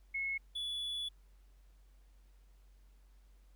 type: tone pair in turn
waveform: sine / triangle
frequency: 2182 / 3427 Hz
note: C#7 / A7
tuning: -28 / -46 cents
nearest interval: minor sixth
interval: 782 cents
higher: second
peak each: -34 / -35 dBFS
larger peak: first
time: 0.14-0.38 / 0.55-1.09 s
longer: second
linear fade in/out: 10 ms
effects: added 47 Hz sine -59 dBFS peak until 3.55 s + pink hiss -75 dBFS RMS until 3.55 s